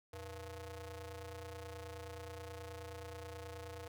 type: ring-modulated tone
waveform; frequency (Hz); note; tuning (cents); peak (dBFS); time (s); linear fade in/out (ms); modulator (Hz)
sawtooth; 197.8; G3; +16; -39; 0.13-3.88; 5; 282
effects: none